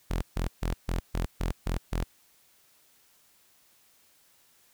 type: tone bursts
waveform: sawtooth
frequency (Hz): 42.74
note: F1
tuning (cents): -37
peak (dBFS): -23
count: 8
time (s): 0.1-2.04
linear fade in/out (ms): 10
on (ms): 120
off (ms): 140
effects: white hiss -63 dBFS RMS until 4.73 s